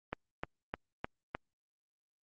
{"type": "click train", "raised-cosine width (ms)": 0.5, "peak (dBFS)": -20, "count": 5, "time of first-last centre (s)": [0.13, 1.35], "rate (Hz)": 3.28, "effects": ["Opus 48 kbps"]}